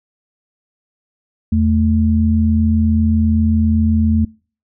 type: tone pair together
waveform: sine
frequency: 82.58 / 220 Hz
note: E2 / A3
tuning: +4 / 0 cents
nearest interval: octave + perfect fourth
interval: 1696 cents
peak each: -14 dBFS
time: 1.52-4.25 s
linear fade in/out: 5 ms
effects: noise-tail reverb RT60 0.4 s tail -25 dB re dry